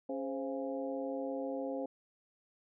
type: harmonic tone with a mistuned harmonic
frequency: 137.7 Hz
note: C#3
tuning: 11 cents flat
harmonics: 2 / 3 / 4 / 5 / 6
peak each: -39 / -45 / -38 / -46 / -49 dBFS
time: 0.09-1.86 s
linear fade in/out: 5 ms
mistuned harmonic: 4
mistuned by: -74 cents
effects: none